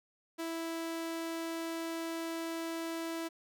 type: tone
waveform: sawtooth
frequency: 329.6 Hz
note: E4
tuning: in tune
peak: -32 dBFS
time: 0.38-3.29 s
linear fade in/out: 20 ms
effects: none